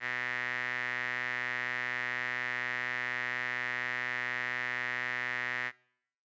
sawtooth tone with band-pass filter, 124.2 Hz, B2, 10 cents sharp, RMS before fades -35 dBFS, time 0-5.72 s, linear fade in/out 50 ms, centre 1900 Hz, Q 6.3, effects noise-tail reverb RT60 0.7 s tail -23 dB re dry + resampled to 16000 Hz

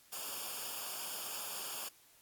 white noise with comb filter, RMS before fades -42 dBFS, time 0.12-1.89 s, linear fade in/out 10 ms, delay 0.5 ms, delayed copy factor -0.75, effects white hiss -64 dBFS RMS until 2.21 s + AAC 64 kbps

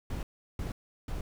brown noise bursts, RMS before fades -35 dBFS, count 3, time 0.1-1.21 s, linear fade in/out 2 ms, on 130 ms, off 360 ms, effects none

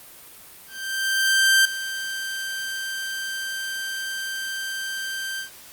sawtooth tone with ADSR envelope, 1568 Hz, G6, in tune, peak -10 dBFS, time 0.67-5.5 s, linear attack 980 ms, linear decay 5 ms, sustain -14 dB, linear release 110 ms, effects white hiss -45 dBFS RMS until 5.72 s + Opus 32 kbps

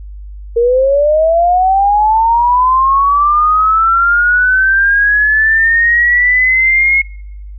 sine linear sweep, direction up, 460 to 2174 Hz, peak -7 dBFS, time 0.56-7.02 s, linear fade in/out 10 ms, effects noise-tail reverb RT60 0.8 s tail -26 dB re dry + added 50 Hz sine -26 dBFS peak until 7.58 s

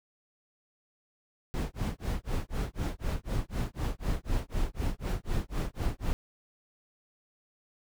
brown noise with tremolo, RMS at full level -28 dBFS, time 1.54-6.13 s, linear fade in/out 0 ms, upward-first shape sine, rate 4 Hz, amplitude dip 100%, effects none

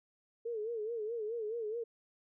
sine tone with vibrato, 446.5 Hz, A4, 25 cents sharp, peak -35 dBFS, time 0.45-1.84 s, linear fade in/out 10 ms, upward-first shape sine, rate 4.7 Hz, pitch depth 110 cents each way, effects none

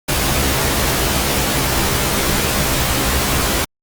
pink noise with comb filter, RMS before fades -17 dBFS, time 0.08-3.65 s, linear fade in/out 10 ms, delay 15 ms, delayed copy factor +0.85, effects Opus 48 kbps

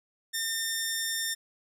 10% pulse tone, 1810 Hz, A6, 48 cents sharp, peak -20 dBFS, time 0.33-1.35 s, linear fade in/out 20 ms, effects none

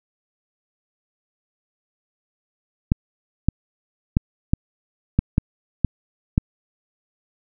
clicks, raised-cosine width 5 ms, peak -3 dBFS, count 8, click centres 2.919 / 3.486 / 4.169 / 4.535 / 5.19 / 5.381 / 5.847 / 6.379 s, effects none

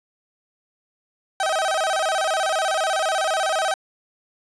30% pulse tone with vibrato, 701 Hz, F5, 6 cents sharp, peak -17 dBFS, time 1.4-3.74 s, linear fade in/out 2 ms, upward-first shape square, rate 16 Hz, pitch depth 170 cents each way, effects resampled to 24000 Hz + 8-bit

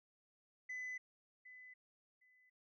sine tone with echo, 2008 Hz, B6, 28 cents sharp, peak -40 dBFS, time 0.69-0.98 s, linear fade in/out 10 ms, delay 760 ms, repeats 2, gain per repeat -14 dB, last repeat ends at 2.5 s, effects tanh soft clip ceiling -41 dBFS

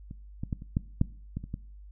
clicks, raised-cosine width 5 ms, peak -28 / -20 / -18 / -30 / -13 / -10 / -20 / -27 / -21 dBFS, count 9, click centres 0.111 / 0.435 / 0.528 / 0.621 / 0.769 / 1.014 / 1.37 / 1.44 / 1.541 s, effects noise-tail reverb RT60 0.5 s tail -21 dB re dry + added 50 Hz sine -45 dBFS peak until 1.91 s

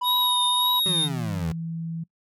triangle tone, 987.8 Hz, B5, in tune, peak -23 dBFS, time 0.01-0.8 s, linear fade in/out 10 ms
square tone with vibrato, 3742 Hz, A#7, 6 cents sharp, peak -21 dBFS, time 0.03-1.09 s, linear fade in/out 50 ms, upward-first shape triangle, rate 1.8 Hz, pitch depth 37 cents each way
25% pulse exponential sweep, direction down, 196 to 76 Hz, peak -25 dBFS, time 0.86-1.52 s, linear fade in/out 0 ms
sine tone with pitch glide, 163.4 to 164.82 Hz, E3 to E3, -15 to 0 cents, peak -28 dBFS, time 0.87-2.04 s, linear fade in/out 10 ms, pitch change +15 cents, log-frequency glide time 1.08-1.55 s
effects noise-tail reverb RT60 0.1 s tail -23 dB re dry

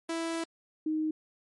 sawtooth / sine tone pair in turn, 330.1 / 311.6 Hz, E4 / D#4, +2 / +3 cents, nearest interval minor second, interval 99 cents, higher first, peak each -27 dBFS, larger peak neither, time 0.09-0.44 / 0.86-1.11 s, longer first, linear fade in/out 5 ms, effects MP3 48 kbps

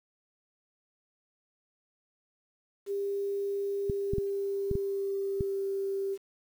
sine tone with pitch glide, 399.3 to 391.8 Hz, G4 to G4, +32 to -1 cents, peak -29 dBFS, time 2.86-6.18 s, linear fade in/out 50 ms, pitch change -33 cents, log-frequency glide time 3.79-5.65 s
clicks, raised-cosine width 5 ms, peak -19 dBFS, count 6, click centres 3.898 / 4.135 / 4.183 / 4.713 / 4.754 / 5.408 s
effects 9-bit

